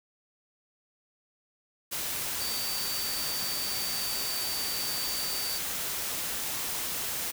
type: tone in noise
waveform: sine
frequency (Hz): 4600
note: D8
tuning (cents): -37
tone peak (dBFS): -34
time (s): 2.39-5.59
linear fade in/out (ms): 20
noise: white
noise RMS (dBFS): -33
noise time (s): 1.91-7.32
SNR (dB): -4
effects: none